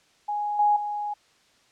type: tone with level steps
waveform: sine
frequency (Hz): 830.6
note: G#5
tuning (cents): 0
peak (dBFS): -25 / -17 / -27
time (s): 0.28-1.14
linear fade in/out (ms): 10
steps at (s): 0.59 / 0.76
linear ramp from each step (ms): 5
effects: white hiss -61 dBFS RMS until 1.71 s + low-pass 6000 Hz 12 dB/octave